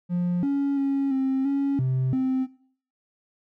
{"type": "tone with pitch steps", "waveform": "triangle", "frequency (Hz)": [176.6, 279.9, 275.5, 265.6, 278, 130.1, 260.6], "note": ["F3", "C#4", "C#4", "C4", "C#4", "C3", "C4"], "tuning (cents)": [20, 17, -11, 26, 5, -9, -7], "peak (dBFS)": -18, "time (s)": [0.09, 2.47], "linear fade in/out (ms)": 50, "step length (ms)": 340, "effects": ["noise-tail reverb RT60 0.5 s tail -18 dB re dry", "tanh soft clip ceiling -17 dBFS"]}